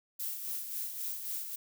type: noise with tremolo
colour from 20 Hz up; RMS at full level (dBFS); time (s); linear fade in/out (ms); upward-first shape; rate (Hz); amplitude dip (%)
violet; -36; 0.19-1.56; 10; sine; 3.7; 50
effects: none